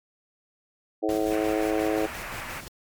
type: harmonic tone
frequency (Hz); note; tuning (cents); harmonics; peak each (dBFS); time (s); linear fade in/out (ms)
107.5; A2; -40; 3 / 4 / 5 / 6 / 7; -26 / -28 / -30 / -32 / -33; 1.02-2.07; 20
type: noise with tremolo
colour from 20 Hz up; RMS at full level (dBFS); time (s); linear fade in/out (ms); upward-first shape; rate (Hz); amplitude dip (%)
pink; -38; 1.09-2.68; 0; square; 5.7; 35
type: band-pass noise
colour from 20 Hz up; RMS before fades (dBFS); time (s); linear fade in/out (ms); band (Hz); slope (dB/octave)
white; -38; 1.31-2.61; 10; 530 to 2600; 48
effects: MP3 96 kbps